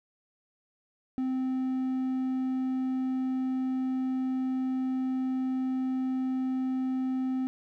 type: tone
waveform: triangle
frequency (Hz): 259.5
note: C4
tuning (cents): -14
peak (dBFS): -25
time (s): 1.18-7.47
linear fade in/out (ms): 0
effects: none